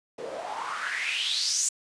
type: noise with band-pass filter sweep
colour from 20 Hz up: white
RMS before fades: -30 dBFS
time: 0.18-1.69 s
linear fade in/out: 5 ms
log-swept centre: 420 to 7500 Hz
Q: 5.1
effects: resampled to 22050 Hz